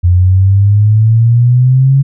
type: exponential sweep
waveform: sine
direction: up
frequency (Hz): 87.31 to 138.59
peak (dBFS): -4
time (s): 0.03-2.03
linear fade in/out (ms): 20
effects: none